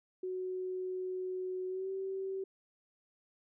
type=tone with pitch glide; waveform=sine; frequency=370 to 384.2 Hz; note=F#4 to G4; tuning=0 to -35 cents; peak=-35 dBFS; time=0.23-2.44 s; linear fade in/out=5 ms; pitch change=+65 cents; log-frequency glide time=1.68-1.9 s; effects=none